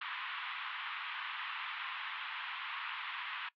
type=band-pass noise; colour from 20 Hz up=pink; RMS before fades=-42 dBFS; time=0.01-3.49 s; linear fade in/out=5 ms; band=970 to 3400 Hz; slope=48 dB/octave; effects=noise-tail reverb RT60 0.1 s tail -20 dB re dry